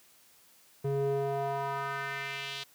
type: tone with band-pass filter sweep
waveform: square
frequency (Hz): 138.59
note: C#3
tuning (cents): 0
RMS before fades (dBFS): -33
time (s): 0.84-2.64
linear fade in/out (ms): 10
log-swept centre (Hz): 300 to 3700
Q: 2.2
effects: white hiss -61 dBFS RMS until 2.74 s + high-pass 80 Hz 12 dB/octave